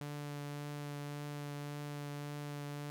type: tone with vibrato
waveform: sawtooth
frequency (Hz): 145.5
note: D3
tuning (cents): -16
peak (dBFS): -37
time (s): 0.01-2.9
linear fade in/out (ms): 0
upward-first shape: triangle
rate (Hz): 1.8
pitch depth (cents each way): 13
effects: none